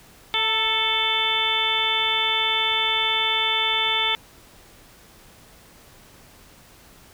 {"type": "harmonic tone with a mistuned harmonic", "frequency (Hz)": 440, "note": "A4", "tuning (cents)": 0, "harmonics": [1, 2, 3, 4, 5, 6, 7, 8], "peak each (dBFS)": [-35, -28, -30, -34, -26, -33, -27, -23], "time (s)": [0.34, 4.15], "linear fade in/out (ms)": 0, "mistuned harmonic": 2, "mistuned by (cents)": 30, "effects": ["pink hiss -50 dBFS RMS until 7.13 s"]}